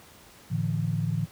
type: chord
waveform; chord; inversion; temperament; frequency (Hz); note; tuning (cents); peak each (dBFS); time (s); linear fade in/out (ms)
sine; A suspended fourth; none; equal with one note detuned; 110 / 146.83 / 167.21; A2 / D3 / E3; 0 / 0 / +25; -29; 0.5-1.26; 20
effects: pink hiss -52 dBFS RMS until 1.31 s + high-pass 60 Hz 12 dB/octave